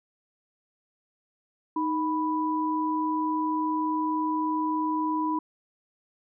sine tone pair together, 311.1 / 987.7 Hz, D#4 / B5, 0 / 0 cents, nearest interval octave + minor sixth, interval 2000 cents, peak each -27 dBFS, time 1.76-5.39 s, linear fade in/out 5 ms, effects none

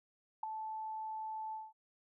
sine tone with ADSR envelope, 874 Hz, A5, 12 cents flat, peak -30 dBFS, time 0.43-1.73 s, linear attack 5 ms, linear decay 4 ms, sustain -9 dB, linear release 200 ms, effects none

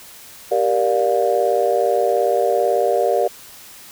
sine chord, G minor seventh, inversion none, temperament just, 392 / 470.4 / 588 / 705.6 Hz, G4 / Bb4 / D5 / F5, 0 / +16 / +2 / +18 cents, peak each -21 / -19 / -19 / -20 dBFS, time 0.51-3.28 s, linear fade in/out 10 ms, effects tanh soft clip ceiling -4 dBFS + white hiss -41 dBFS RMS until 3.91 s

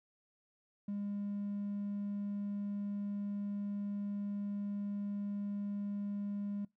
triangle tone, 203 Hz, G#3, 39 cents flat, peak -33 dBFS, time 0.88-6.65 s, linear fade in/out 5 ms, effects noise-tail reverb RT60 0.2 s tail -25 dB re dry + tanh soft clip ceiling -31 dBFS

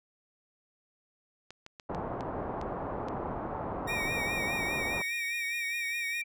clicks, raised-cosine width 0.2 ms, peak -28 dBFS, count 7, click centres 1.506 / 1.664 / 1.798 / 1.948 / 2.208 / 2.614 / 3.085 s
white low-pass noise, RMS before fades -36 dBFS, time 1.89-5.02 s, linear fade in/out 5 ms, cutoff 970 Hz, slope 24 dB/octave
sawtooth tone, 1864.7 Hz, A#6, in tune, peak -33 dBFS, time 3.87-6.22 s, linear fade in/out 10 ms
sine tone with vibrato, 2334 Hz, D7, 11 cents flat, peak -32 dBFS, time 3.88-6.24 s, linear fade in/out 20 ms, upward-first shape triangle, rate 4.9 Hz, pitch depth 85 cents each way
effects none

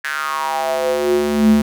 square tone with high-pass filter sweep, 73.2 Hz, D2, 5 cents flat, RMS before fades -17 dBFS, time 0.04-1.62 s, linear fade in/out 5 ms, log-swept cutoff 1700 to 180 Hz, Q 5.8, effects none

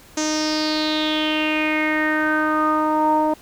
sawtooth tone with low-pass filter sweep, 308.4 Hz, D#4, 15 cents flat, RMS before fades -20 dBFS, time 0.17-3.34 s, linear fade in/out 5 ms, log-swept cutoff 6400 to 800 Hz, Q 6.3, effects pink hiss -47 dBFS RMS until 3.41 s

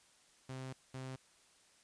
sawtooth tone bursts at uneven times, 130.81 Hz, C3, in tune, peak -39 dBFS, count 2, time 0.49-0.73 / 0.94-1.16 s, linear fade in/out 5 ms, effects white hiss -67 dBFS RMS until 1.83 s + resampled to 22050 Hz

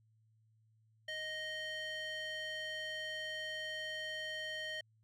square tone with band-pass filter, 622.3 Hz, D#5, in tune, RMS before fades -42 dBFS, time 1.08-4.81 s, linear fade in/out 5 ms, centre 2500 Hz, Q 2.9, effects added 110 Hz sine -68 dBFS peak until 5.03 s

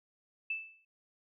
sine tone with exponential decay, 2637 Hz, E7, in tune, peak -30 dBFS, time 0.5-0.85 s, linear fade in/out 5 ms, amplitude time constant 74 ms, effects none

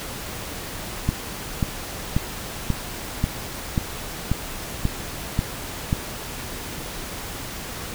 click train, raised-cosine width 5 ms, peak -7 dBFS, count 10, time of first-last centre 1.09-5.929 s, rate 1.86 Hz, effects pink hiss -33 dBFS RMS until 7.94 s

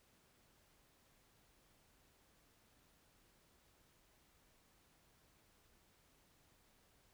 silence, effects pink hiss -72 dBFS RMS until 7.13 s

